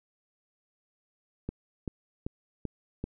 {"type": "click train", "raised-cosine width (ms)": 3, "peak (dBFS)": -20, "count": 5, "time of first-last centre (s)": [1.49, 3.04], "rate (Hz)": 2.58, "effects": []}